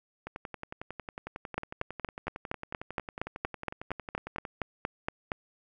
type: two click trains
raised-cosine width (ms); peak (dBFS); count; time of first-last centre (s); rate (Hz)
0.5; -23 / -15; 47 / 17; 0.27-4.452 / 1.58-5.318; 11 / 4.28
effects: none